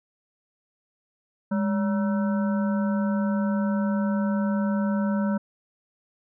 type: harmonic tone with a mistuned harmonic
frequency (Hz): 190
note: F#3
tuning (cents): +46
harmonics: 1 / 3 / 5 / 7 / 8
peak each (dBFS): -22 / -32 / -36 / -39 / -40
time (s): 1.51-5.38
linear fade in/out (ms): 10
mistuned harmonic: 1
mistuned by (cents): +130
effects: none